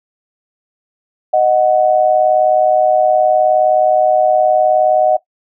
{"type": "tone pair together", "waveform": "sine", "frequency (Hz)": [620.8, 740], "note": ["D#5", "F#5"], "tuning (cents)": [-4, 0], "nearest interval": "minor third", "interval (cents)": 304, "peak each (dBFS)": -11, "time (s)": [1.33, 5.17], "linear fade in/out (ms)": 10, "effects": ["noise-tail reverb RT60 0.1 s tail -17 dB re dry"]}